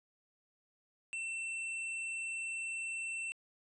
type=tone with hard clipping; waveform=sine; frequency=2690 Hz; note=E7; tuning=34 cents sharp; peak=-38 dBFS; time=1.13-3.32 s; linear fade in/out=0 ms; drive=18 dB; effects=resampled to 24000 Hz